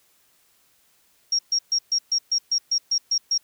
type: tone bursts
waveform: sine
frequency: 5588 Hz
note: F8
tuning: in tune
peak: -18 dBFS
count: 11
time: 1.32-3.379 s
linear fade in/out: 5 ms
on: 69 ms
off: 130 ms
effects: white hiss -62 dBFS RMS until 3.43 s

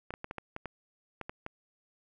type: clicks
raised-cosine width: 0.5 ms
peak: -23 dBFS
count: 10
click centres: 0.106 / 0.139 / 0.244 / 0.311 / 0.383 / 0.564 / 0.657 / 1.213 / 1.295 / 1.464 s
effects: none

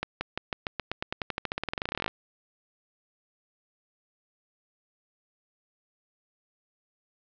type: accelerating click train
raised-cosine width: 0.3 ms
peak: -13 dBFS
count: 30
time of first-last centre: 0.03-2.08 s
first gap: 180 ms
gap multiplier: 0.92
effects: low-pass 5000 Hz 12 dB/octave

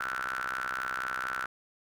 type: ring-modulated tone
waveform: sawtooth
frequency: 64.2 Hz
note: C2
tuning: 32 cents flat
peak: -25 dBFS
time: 0-1.46 s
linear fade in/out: 5 ms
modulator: 1420 Hz
effects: none

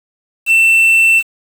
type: tone with quantisation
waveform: triangle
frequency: 2680 Hz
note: E7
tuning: 28 cents sharp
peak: -5 dBFS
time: 0.46-1.23 s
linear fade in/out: 50 ms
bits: 5
effects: none

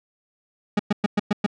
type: tone bursts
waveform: 40% pulse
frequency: 206.5 Hz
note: G#3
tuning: 10 cents flat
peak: -16 dBFS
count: 6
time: 0.77-1.464 s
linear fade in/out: 5 ms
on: 24 ms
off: 110 ms
effects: low-pass 4000 Hz 12 dB/octave

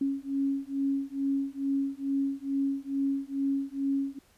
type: beating tone pair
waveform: sine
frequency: 274.1 / 276.4 Hz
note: C#4 / C#4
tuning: -19 / -5 cents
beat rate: 2.3 Hz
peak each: -30 dBFS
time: 0.01-4.19 s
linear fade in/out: 5 ms
effects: pink hiss -63 dBFS RMS until 4.37 s + resampled to 32000 Hz

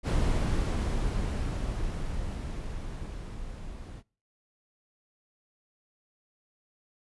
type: noise with level ramp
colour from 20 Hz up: brown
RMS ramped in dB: -24 to -42 dBFS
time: 0.03-4.03 s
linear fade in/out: 50 ms
effects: noise-tail reverb RT60 0.4 s tail -25 dB re dry + resampled to 24000 Hz

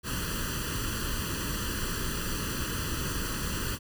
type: noise with comb filter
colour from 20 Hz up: pink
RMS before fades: -32 dBFS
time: 0.03-3.79 s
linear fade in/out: 50 ms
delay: 0.67 ms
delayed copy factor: +0.9
effects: none

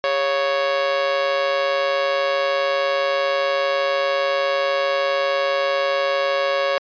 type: tone with amplitude modulation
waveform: sawtooth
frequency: 554.4 Hz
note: C#5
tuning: in tune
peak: -11 dBFS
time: 0.04-6.78 s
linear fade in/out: 0 ms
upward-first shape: sine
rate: 150 Hz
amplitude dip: 65%
effects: resampled to 11025 Hz

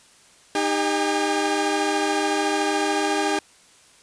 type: tone cluster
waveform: sawtooth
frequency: 308.2 / 398.6 / 811 Hz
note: D#4 / G4 / G#5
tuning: -16 / +29 / -41 cents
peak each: -21 dBFS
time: 0.55-3.39 s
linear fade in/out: 2 ms
effects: white hiss -53 dBFS RMS until 4.02 s + resampled to 22050 Hz

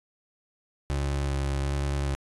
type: tone with vibrato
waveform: 30% pulse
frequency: 69.5 Hz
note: C#2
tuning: 5 cents sharp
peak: -23 dBFS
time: 0.9-2.15 s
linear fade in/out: 0 ms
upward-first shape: square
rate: 1.3 Hz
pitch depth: 12 cents each way
effects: resampled to 24000 Hz

